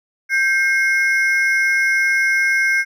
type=ring-modulated tone; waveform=triangle; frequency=1864.7 Hz; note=A#6; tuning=in tune; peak=-9 dBFS; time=0.29-2.85 s; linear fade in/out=50 ms; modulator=289 Hz; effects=none